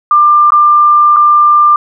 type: tone with dropouts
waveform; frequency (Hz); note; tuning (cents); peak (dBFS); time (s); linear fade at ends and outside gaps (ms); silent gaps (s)
sine; 1192; D6; +25; -3; 0.11-1.76; 2; 0.505-0.52 / 1.163-1.167
effects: none